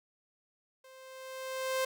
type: tone with level ramp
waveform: sawtooth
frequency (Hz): 523.3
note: C5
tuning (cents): 0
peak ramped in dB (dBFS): -50 to -24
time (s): 0.84-1.85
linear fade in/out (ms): 5
effects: none